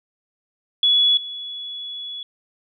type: tone with level steps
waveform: sine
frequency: 3393 Hz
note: G#7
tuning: 36 cents sharp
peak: -13 / -29 dBFS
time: 0.83-2.23 s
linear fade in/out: 2 ms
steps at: 1.17 s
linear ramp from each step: 2 ms
effects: none